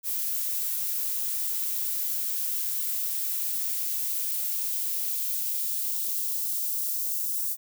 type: noise with high-pass filter sweep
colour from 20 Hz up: violet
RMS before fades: -29 dBFS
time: 0.03-7.57 s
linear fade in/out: 50 ms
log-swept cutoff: 250 to 6000 Hz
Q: 0.81
effects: none